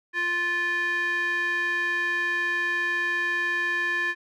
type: tone with band-pass filter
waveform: square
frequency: 349.2 Hz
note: F4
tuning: in tune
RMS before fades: -26 dBFS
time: 0.13-4.15 s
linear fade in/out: 50 ms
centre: 1900 Hz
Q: 8.6
effects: none